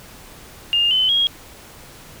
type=tone with pitch steps; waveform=sine; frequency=2820 / 3040 / 3277 Hz; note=F7 / F#7 / G#7; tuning=+16 / +46 / -24 cents; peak=-14 dBFS; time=0.73-1.27 s; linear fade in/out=0 ms; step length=180 ms; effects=pink hiss -42 dBFS RMS until 2.2 s